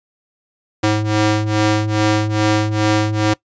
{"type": "ring-modulated tone", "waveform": "sawtooth", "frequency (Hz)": 213.6, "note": "G#3", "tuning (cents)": 49, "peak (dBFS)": -7, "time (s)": [0.83, 3.34], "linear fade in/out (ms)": 10, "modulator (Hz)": 108, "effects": ["noise-tail reverb RT60 0.1 s tail -21 dB re dry", "resampled to 16000 Hz"]}